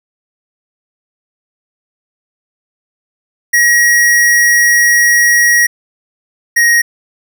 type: tone pair in turn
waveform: square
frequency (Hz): 1900 / 1880.3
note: A#6 / A#6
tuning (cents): +33 / +14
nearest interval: unison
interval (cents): 19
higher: first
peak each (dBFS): -7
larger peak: neither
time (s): 3.53-5.67 / 6.56-6.82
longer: first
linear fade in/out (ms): 10
effects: none